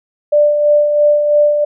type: tone with tremolo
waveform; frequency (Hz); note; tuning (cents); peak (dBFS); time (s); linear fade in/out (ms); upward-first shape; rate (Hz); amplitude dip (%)
sine; 591; D5; +11; -6; 0.32-1.65; 10; sine; 3; 45
effects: none